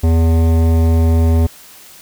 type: tone with hard clipping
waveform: sine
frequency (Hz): 82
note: E2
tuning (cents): -9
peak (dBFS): -11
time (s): 0.03-1.47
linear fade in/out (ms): 10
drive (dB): 15
effects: white hiss -40 dBFS RMS until 2.01 s